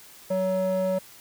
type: tone with band-pass filter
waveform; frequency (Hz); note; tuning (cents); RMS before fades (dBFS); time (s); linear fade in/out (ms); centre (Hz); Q
square; 187.5; F#3; +23; -25; 0.3-0.99; 10; 480; 5.3
effects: white hiss -49 dBFS RMS until 1.2 s